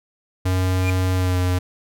square tone with pitch glide, 92.5 to 90.65 Hz, F#2 to F#2, 0 to -35 cents, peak -18 dBFS, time 0.45-1.59 s, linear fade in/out 10 ms, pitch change -35 cents, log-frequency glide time 1.14-1.38 s
triangle tone with exponential growth, 2400 Hz, D7, 37 cents sharp, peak -19 dBFS, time 0.76-0.9 s, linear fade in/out 2 ms, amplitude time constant 30 ms
effects none

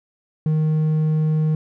sine tone with hard clipping, 155.56 Hz, D#3, in tune, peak -17 dBFS, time 0.46-1.55 s, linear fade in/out 2 ms, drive 3 dB, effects none

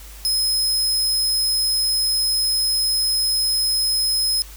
sawtooth tone, 5120 Hz, D#8, 49 cents sharp, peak -15 dBFS, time 0.25-4.42 s, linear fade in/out 0 ms, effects added 50 Hz sine -38 dBFS peak until 4.56 s + white hiss -43 dBFS RMS until 4.56 s

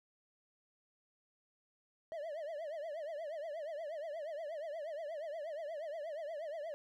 triangle tone with vibrato, 620 Hz, D#5, 6 cents flat, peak -38 dBFS, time 2.12-6.74 s, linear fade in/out 0 ms, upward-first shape triangle, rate 8.4 Hz, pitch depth 180 cents each way, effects none

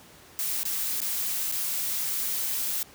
blue noise with dropouts, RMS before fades -29 dBFS, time 0.39-2.83 s, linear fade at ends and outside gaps 0 ms, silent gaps 0.632-0.653 / 1.004-1.017 / 1.515-1.523 s, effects pink hiss -51 dBFS RMS until 2.94 s + high-pass 80 Hz 12 dB/octave

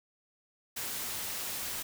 white noise, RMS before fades -37 dBFS, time 0.76-1.83 s, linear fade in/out 10 ms, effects none

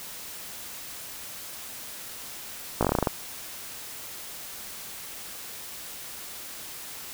slowing click train, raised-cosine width 1 ms, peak -8 dBFS, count 10, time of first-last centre 2.81-3.072 s, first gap 17 ms, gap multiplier 1.13, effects white hiss -40 dBFS RMS until 7.13 s

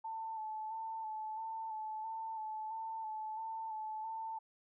sine tone with vibrato, 880 Hz, A5, in tune, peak -39 dBFS, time 0.04-4.39 s, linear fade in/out 10 ms, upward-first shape square, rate 1.5 Hz, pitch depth 24 cents each way, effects none

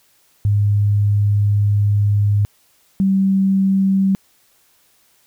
sine tone pair in turn, 102.7 / 193.15 Hz, G#2 / G3, -19 / -25 cents, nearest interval major seventh, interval 1094 cents, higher second, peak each -12 dBFS, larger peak neither, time 0.45-2.45 / 3-4.15 s, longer first, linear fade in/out 0 ms, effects white hiss -57 dBFS RMS until 5.26 s

